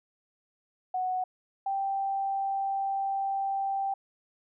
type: tone pair in turn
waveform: sine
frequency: 740 / 783.6 Hz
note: F#5 / G5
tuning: 0 / -1 cents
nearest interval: minor second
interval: 99 cents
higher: second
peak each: -27 dBFS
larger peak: neither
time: 0.94-1.24 / 1.66-3.94 s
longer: second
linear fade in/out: 5 ms
effects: none